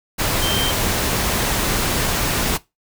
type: tone in noise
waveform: sine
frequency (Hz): 3136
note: G7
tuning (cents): 0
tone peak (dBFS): -22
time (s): 0.41-0.72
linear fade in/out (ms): 20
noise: pink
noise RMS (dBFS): -20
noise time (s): 0.18-2.58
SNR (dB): -5
effects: noise-tail reverb RT60 0.2 s tail -19 dB re dry